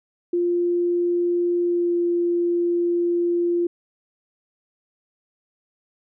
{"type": "tone with pitch glide", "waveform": "sine", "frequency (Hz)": [349.2, 346.4], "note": ["F4", "F4"], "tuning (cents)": [0, -14], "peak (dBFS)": -18, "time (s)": [0.33, 3.67], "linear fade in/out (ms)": 5, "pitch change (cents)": -14, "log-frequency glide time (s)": [1.62, 1.97], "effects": []}